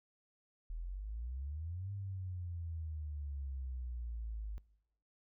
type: exponential two-way sweep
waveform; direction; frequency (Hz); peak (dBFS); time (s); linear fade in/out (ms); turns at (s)
sine; up then down; 39.08 to 100.6 to 51.3; -39; 0.7-4.58; 0; 1.92
effects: noise-tail reverb RT60 0.9 s tail -23 dB re dry